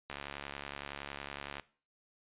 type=click train; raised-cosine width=0.3 ms; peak=-24 dBFS; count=107; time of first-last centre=0.1-1.597 s; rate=70.8 Hz; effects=noise-tail reverb RT60 0.4 s tail -19 dB re dry + resampled to 8000 Hz